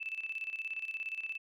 sine tone with tremolo, 2637 Hz, E7, in tune, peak -34 dBFS, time 0-1.38 s, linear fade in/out 20 ms, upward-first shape square, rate 17 Hz, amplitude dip 70%, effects none

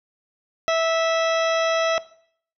harmonic tone, 655 Hz, E5, 11 cents flat, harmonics 1 / 2 / 3 / 4 / 5 / 6 / 8 / 9, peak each -19 / -25 / -29 / -31 / -33 / -35 / -37 / -38 dBFS, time 0.68-1.98 s, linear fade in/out 0 ms, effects noise-tail reverb RT60 0.6 s tail -18 dB re dry

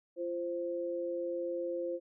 sine tone pair together, 344.3 / 523.3 Hz, F4 / C5, -25 / 0 cents, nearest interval perfect fifth, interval 725 cents, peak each -37 / -35 dBFS, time 0.16-2 s, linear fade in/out 50 ms, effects none

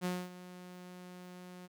sawtooth tone with ADSR envelope, 180.4 Hz, F#3, 44 cents flat, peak -28 dBFS, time 0.01-1.68 s, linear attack 41 ms, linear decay 240 ms, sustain -16 dB, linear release 29 ms, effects none

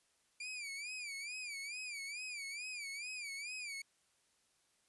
sawtooth tone with vibrato, 2359 Hz, D7, 7 cents sharp, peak -39 dBFS, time 0.4-3.82 s, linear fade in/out 5 ms, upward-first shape sine, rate 2.3 Hz, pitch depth 130 cents each way, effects white hiss -75 dBFS RMS until 4.88 s + resampled to 24000 Hz

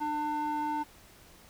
square tone with band-pass filter, 299.2 Hz, D4, 32 cents sharp, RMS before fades -32 dBFS, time 0-0.84 s, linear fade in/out 20 ms, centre 750 Hz, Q 8.3, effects pink hiss -56 dBFS RMS until 1.49 s

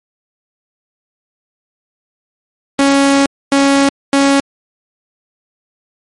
sawtooth tone bursts at uneven times, 277.2 Hz, C#4, in tune, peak -4 dBFS, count 3, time 2.79-3.26 / 3.52-3.89 / 4.13-4.4 s, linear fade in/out 2 ms, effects MP3 48 kbps

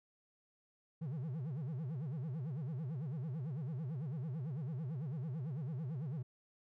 triangle tone with vibrato, 142.7 Hz, D3, 49 cents flat, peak -36 dBFS, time 1.01-6.23 s, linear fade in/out 10 ms, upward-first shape sine, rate 9 Hz, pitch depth 290 cents each way, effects none

